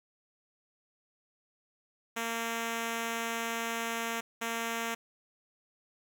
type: tone pair in turn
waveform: 5% pulse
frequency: 229.8 / 229.8 Hz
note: A#3 / A#3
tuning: -25 / -25 cents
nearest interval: unison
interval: 0 cents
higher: neither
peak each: -21 dBFS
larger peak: neither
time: 2.16-4.21 / 4.41-4.95 s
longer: first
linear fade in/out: 10 ms
effects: none